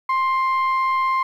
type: tone pair together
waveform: sine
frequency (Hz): 1052.7 / 2104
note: C6 / C7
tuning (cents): +10 / +9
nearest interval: octave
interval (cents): 1199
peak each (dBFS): -16 / -25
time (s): 0.09-1.23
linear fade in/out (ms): 5
effects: tanh soft clip ceiling -14 dBFS + 9-bit